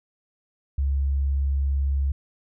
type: tone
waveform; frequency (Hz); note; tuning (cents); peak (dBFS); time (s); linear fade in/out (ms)
sine; 69; C#2; -7; -20; 0.78-2.12; 5
effects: none